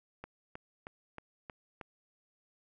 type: click train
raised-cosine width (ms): 0.5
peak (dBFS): -28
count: 6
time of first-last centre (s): 0.24-1.812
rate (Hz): 3.18
effects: none